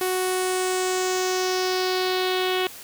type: tone with low-pass filter sweep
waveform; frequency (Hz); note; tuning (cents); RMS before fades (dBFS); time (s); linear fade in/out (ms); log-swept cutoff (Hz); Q
sawtooth; 370; F#4; 0; -24; 0.01-2.67; 2; 12000 to 3200; 3.1
effects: white hiss -41 dBFS RMS until 2.83 s